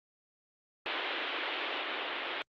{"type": "band-pass noise", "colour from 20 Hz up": "white", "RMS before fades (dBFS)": -36, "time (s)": [0.86, 2.42], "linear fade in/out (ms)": 0, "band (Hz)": [290, 3500], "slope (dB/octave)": 48, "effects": ["Opus 48 kbps"]}